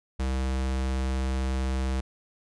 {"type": "tone", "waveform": "square", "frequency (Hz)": 65.41, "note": "C2", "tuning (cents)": 0, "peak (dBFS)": -26, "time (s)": [0.19, 2.01], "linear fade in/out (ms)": 10, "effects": ["resampled to 22050 Hz"]}